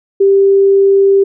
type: tone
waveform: sine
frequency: 393.2 Hz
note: G4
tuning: 5 cents sharp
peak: -5 dBFS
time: 0.2-1.24 s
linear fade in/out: 10 ms
effects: none